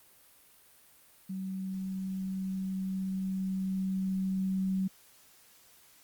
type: tone with level ramp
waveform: sine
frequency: 190 Hz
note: F#3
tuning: 46 cents sharp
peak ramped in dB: -34 to -27 dBFS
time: 1.29-4.88 s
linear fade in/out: 10 ms
effects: white hiss -60 dBFS RMS until 6.03 s + Opus 32 kbps